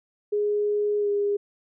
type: tone with pitch glide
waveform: sine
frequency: 415.3 to 407.5 Hz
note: G#4 to G#4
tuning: 0 to -33 cents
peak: -21 dBFS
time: 0.32-1.37 s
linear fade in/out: 10 ms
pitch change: -33 cents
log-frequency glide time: 0.99-1.09 s
effects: none